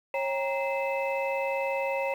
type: tone cluster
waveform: sine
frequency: 546 / 795 / 937 / 2060 / 2617 Hz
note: C#5 / G5 / A#5 / C7 / E7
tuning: -26 / +24 / +9 / -28 / -13 cents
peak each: -28 / -37 / -33 / -37 / -35 dBFS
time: 0.14-2.14 s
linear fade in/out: 2 ms
effects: tanh soft clip ceiling -18 dBFS + 9-bit